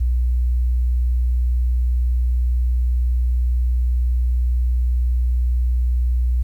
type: tone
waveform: sine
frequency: 61 Hz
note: B1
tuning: 21 cents flat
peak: -15 dBFS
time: 0-6.43 s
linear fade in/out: 10 ms
effects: 9-bit